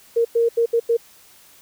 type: tone bursts at uneven times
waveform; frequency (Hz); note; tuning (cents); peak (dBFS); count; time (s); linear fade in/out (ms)
sine; 465; A#4; -4; -14; 5; 0.16-0.25 / 0.35-0.49 / 0.57-0.66 / 0.73-0.8 / 0.89-0.97; 10
effects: white hiss -50 dBFS RMS until 1.61 s